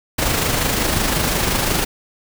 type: noise with amplitude modulation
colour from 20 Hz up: pink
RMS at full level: -17 dBFS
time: 0.18-1.85 s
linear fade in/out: 10 ms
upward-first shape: sine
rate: 25.6 Hz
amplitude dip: 40%
effects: none